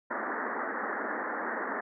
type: band-pass noise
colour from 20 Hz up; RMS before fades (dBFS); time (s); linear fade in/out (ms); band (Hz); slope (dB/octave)
white; -34; 0.1-1.81; 10; 210 to 1900; 96
effects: none